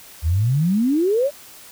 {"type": "exponential sweep", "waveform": "sine", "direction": "up", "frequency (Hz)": [73.42, 600], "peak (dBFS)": -15, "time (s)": [0.22, 1.31], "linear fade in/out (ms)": 50, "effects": ["white hiss -43 dBFS RMS until 1.71 s"]}